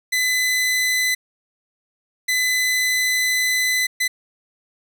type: tone bursts at uneven times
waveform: sawtooth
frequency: 2011 Hz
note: B6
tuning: 31 cents sharp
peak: -14 dBFS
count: 3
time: 0.12-1.15 / 2.28-3.87 / 4-4.08 s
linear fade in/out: 10 ms
effects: none

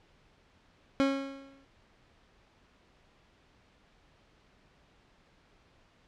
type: tone with exponential decay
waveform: 30% pulse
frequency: 273.3 Hz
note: C#4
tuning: 24 cents flat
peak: -19 dBFS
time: 1-1.65 s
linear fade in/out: 0 ms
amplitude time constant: 140 ms
effects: pink hiss -64 dBFS RMS until 6.07 s + low-pass 4000 Hz 12 dB/octave

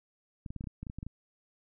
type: clicks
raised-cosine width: 5 ms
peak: -27 dBFS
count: 12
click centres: 0.462 / 0.505 / 0.563 / 0.609 / 0.641 / 0.672 / 0.83 / 0.868 / 0.899 / 0.986 / 1.029 / 1.066 s
effects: none

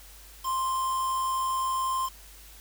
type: tone with quantisation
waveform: triangle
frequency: 1048 Hz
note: C6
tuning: 2 cents sharp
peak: -24 dBFS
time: 0.43-2.1 s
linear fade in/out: 50 ms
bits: 6
effects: added 50 Hz sine -50 dBFS peak until 2.6 s + white hiss -51 dBFS RMS until 2.6 s

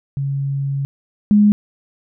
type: tone pair in turn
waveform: sine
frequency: 138.59 / 207.7 Hz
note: C#3 / G#3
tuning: 0 / 0 cents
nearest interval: perfect fifth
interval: 700 cents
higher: second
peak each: -18 / -8 dBFS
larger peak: second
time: 0.17-0.85 / 1.31-1.52 s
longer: first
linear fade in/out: 0 ms
effects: none

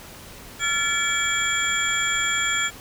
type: tone cluster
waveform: sine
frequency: 1371 / 1727 / 2290 / 3313 / 7180 Hz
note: F6 / A6 / D7 / G#7 / A8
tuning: -32 / -33 / -44 / -5 / +34 cents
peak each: -27 dBFS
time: 0.59-2.71 s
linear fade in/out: 50 ms
effects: pink hiss -42 dBFS RMS until 2.8 s

